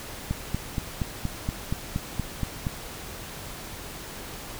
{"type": "click train", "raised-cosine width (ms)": 5, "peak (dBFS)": -14, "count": 11, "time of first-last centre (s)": [0.31, 2.668], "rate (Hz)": 4.24, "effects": ["pink hiss -39 dBFS RMS until 4.59 s"]}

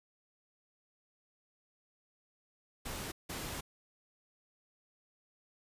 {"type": "noise bursts at uneven times", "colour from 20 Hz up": "pink", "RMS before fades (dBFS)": -41, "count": 2, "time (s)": [[2.85, 3.12], [3.29, 3.61]], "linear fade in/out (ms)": 10, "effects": ["resampled to 32000 Hz"]}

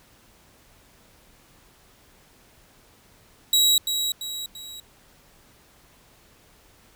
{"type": "tone with echo", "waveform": "sawtooth", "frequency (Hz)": 3864, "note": "B7", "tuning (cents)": -39, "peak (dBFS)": -13, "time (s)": [3.53, 3.78], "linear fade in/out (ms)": 2, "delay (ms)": 340, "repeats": 3, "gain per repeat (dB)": -7, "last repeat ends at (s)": 4.8, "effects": ["pink hiss -56 dBFS RMS until 6.95 s"]}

